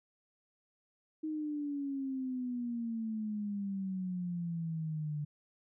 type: exponential sweep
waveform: sine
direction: down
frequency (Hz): 314.3 to 146.83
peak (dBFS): -34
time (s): 1.23-5.25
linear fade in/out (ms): 10
effects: none